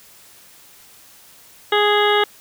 harmonic tone, 415.3 Hz, G#4, in tune, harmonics 1 / 2 / 3 / 4 / 5 / 7 / 8 / 9, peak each -17 / -20 / -22 / -23 / -24 / -25 / -26 / -27 dBFS, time 1.72-2.24 s, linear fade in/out 5 ms, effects white hiss -47 dBFS RMS until 2.4 s

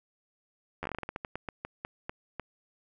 slowing click train, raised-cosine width 0.5 ms, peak -20 dBFS, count 18, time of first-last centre 0.83-2.397 s, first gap 11 ms, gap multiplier 1.23, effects none

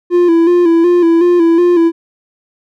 triangle tone with vibrato, 342.3 Hz, F4, 35 cents flat, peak -4 dBFS, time 0.1-1.92 s, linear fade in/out 50 ms, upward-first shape square, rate 2.7 Hz, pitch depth 48 cents each way, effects none

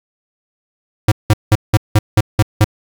square tone bursts, 106.3 Hz, G#2, 41 cents sharp, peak -7 dBFS, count 8, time 1.08-2.644 s, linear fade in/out 5 ms, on 38 ms, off 180 ms, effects 7-bit

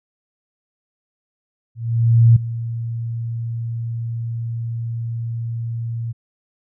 sine tone with ADSR envelope, 115.9 Hz, A#2, 10 cents flat, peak -6 dBFS, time 1.75-6.13 s, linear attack 610 ms, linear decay 7 ms, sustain -16 dB, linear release 21 ms, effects none

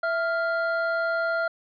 triangle tone pair together, 661.9 / 1396.9 Hz, E5 / F6, +7 / 0 cents, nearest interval octave + minor second, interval 1293 cents, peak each -24 dBFS, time 0.03-1.48 s, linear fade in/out 5 ms, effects resampled to 11025 Hz

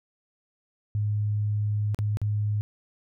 sine tone with dropouts, 104.7 Hz, G#2, 15 cents sharp, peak -23 dBFS, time 0.95-2.61 s, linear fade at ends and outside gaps 0 ms, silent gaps 1.946-1.989 / 2.171-2.216 s, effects none

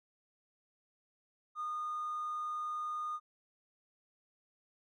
sine tone with hard clipping, 1225 Hz, D#6, 27 cents flat, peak -36 dBFS, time 1.55-3.2 s, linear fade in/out 50 ms, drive 1 dB, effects none

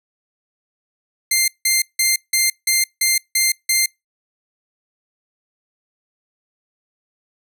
10% pulse tone bursts, 2096 Hz, C7, 2 cents sharp, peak -5 dBFS, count 8, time 1.31-3.86 s, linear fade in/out 5 ms, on 170 ms, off 170 ms, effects noise-tail reverb RT60 0.2 s tail -25 dB re dry

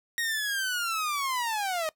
sawtooth linear sweep, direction down, 1884 to 612 Hz, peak -24 dBFS, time 0.18-1.89 s, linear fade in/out 0 ms, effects noise-tail reverb RT60 0.1 s tail -20 dB re dry

